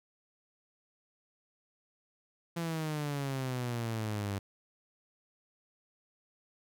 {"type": "exponential sweep", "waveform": "sawtooth", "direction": "down", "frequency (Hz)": [170.5, 98], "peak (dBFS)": -29, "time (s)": [2.56, 4.39], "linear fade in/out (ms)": 10, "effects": []}